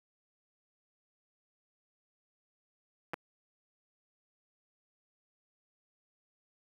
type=clicks; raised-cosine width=0.5 ms; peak=-21 dBFS; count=2; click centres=3.135 / 3.141 s; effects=high-pass 150 Hz 12 dB/octave + 9-bit